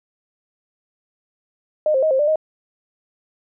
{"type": "tone with pitch steps", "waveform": "sine", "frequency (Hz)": [612, 529, 628, 529, 591, 625], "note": ["D#5", "C5", "D#5", "C5", "D5", "D#5"], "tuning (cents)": [-29, 19, 16, 19, 11, 8], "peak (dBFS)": -14, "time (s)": [1.86, 2.358], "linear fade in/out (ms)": 2, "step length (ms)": 83, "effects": []}